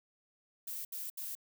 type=noise bursts; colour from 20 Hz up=violet; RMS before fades=-41 dBFS; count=3; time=0.67-1.352 s; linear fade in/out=5 ms; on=180 ms; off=71 ms; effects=none